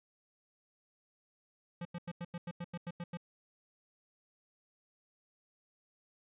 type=tone bursts; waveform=square; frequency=173.3 Hz; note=F3; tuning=13 cents flat; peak=-39 dBFS; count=11; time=1.81-3.172 s; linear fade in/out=5 ms; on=42 ms; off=90 ms; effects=resampled to 8000 Hz